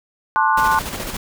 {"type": "chord", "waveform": "sine", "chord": "D dominant seventh", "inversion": "second", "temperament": "just", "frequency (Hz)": [881, 1057.2, 1174.7, 1468.3], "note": ["A5", "C6", "D6", "F#6"], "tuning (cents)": [2, 18, 0, -14], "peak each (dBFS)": [-17, -18, -23, -20], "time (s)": [0.36, 0.79], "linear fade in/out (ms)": 0}
{"type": "noise with tremolo", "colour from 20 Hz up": "pink", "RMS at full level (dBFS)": -26, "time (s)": [0.57, 1.17], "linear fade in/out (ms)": 5, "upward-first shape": "square", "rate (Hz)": 14, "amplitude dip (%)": 40}
{"effects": []}